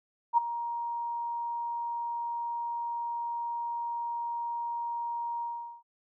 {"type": "tone with ADSR envelope", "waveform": "sine", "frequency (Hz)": 941, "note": "A#5", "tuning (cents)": 16, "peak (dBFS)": -17, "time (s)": [0.33, 5.83], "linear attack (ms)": 45, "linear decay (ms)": 13, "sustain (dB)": -14, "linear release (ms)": 410, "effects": []}